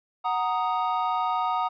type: chord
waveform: triangle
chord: D# minor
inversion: first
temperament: equal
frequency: 740 / 932.3 / 1244.5 Hz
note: F#5 / A#5 / D#6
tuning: 0 / 0 / 0 cents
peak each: -26 dBFS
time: 0.24-1.69 s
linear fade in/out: 20 ms
effects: resampled to 11025 Hz